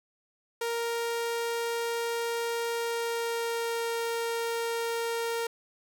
sawtooth tone with pitch glide, 466.2 to 463.2 Hz, A#4 to A#4, 0 to -11 cents, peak -25 dBFS, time 0.61-5.47 s, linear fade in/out 5 ms, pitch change -11 cents, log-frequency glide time 2.71-3.86 s, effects none

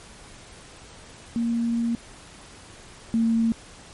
sine tone pair in turn, 233.1 / 227.6 Hz, A#3 / A#3, 0 / -41 cents, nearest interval unison, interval 41 cents, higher first, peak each -21 / -18 dBFS, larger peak second, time 1.36-1.95 / 3.14-3.52 s, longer first, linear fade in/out 0 ms, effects pink hiss -46 dBFS RMS until 3.93 s + MP3 48 kbps

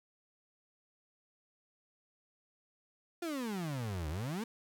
35% pulse exponential two-way sweep, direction down then up, 356.5 to 73.2 to 240.4 Hz, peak -34 dBFS, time 3.22-4.44 s, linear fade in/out 5 ms, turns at 4.09 s, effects 12-bit

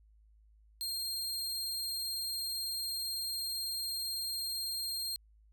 sawtooth tone, 4206 Hz, C8, 8 cents sharp, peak -32 dBFS, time 0.81-5.16 s, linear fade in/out 0 ms, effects added 53 Hz sine -60 dBFS peak until 5.52 s

